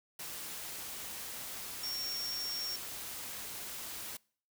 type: tone in noise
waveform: sine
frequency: 5520 Hz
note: F8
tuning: 21 cents flat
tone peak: -36 dBFS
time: 1.83-2.76 s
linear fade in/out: 5 ms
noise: white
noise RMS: -43 dBFS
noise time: 0.19-4.17 s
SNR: +4 dB
effects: noise-tail reverb RT60 0.5 s tail -25 dB re dry